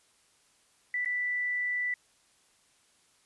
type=tone with dropouts; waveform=sine; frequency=1975.5 Hz; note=B6; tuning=in tune; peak=-28 dBFS; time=0.94-1.94 s; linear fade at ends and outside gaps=2 ms; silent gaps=1.048-1.058 s; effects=white hiss -66 dBFS RMS until 3.25 s + resampled to 24000 Hz

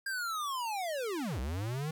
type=linear two-way sweep; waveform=square; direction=down then up; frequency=1618 to 59.5 to 161.3 Hz; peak=-34 dBFS; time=0.06-1.91 s; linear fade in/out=5 ms; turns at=1.4 s; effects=12-bit

